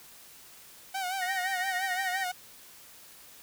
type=tone with vibrato; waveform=sawtooth; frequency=750 Hz; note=F#5; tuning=23 cents sharp; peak=-27 dBFS; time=0.94-2.32 s; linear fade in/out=10 ms; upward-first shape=sine; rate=5.8 Hz; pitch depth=76 cents each way
type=tone with tremolo; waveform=sine; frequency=1864 Hz; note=A#6; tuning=1 cent flat; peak=-28 dBFS; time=1.21-2.25 s; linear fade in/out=20 ms; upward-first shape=triangle; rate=13 Hz; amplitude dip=85%
effects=white hiss -52 dBFS RMS until 3.42 s